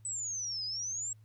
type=exponential two-way sweep; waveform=sine; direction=down then up; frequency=8070 to 4920 to 7680 Hz; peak=-34 dBFS; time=0.05-1.13 s; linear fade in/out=2 ms; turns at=0.65 s; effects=added 108 Hz sine -55 dBFS peak until 1.24 s + pink hiss -75 dBFS RMS until 1.24 s